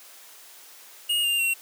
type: tone with pitch steps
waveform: square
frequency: 2861 / 2797 / 2735 Hz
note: F7 / F7 / F7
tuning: +41 / +2 / -37 cents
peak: -22 dBFS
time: 1.09-1.54 s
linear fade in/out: 10 ms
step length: 150 ms
effects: white hiss -48 dBFS RMS until 1.61 s + high-pass 400 Hz 12 dB/octave